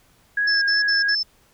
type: tone with vibrato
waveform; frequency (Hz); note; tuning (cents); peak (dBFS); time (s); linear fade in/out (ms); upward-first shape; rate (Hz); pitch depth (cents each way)
sine; 1648; G#6; -14; -18; 0.37-1.15; 5; sine; 2.8; 20
type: tone bursts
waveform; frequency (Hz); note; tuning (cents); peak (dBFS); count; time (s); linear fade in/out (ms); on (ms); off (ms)
sine; 5280; E8; +2; -20; 4; 0.47-1.232; 10; 150; 54
effects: pink hiss -58 dBFS RMS until 1.53 s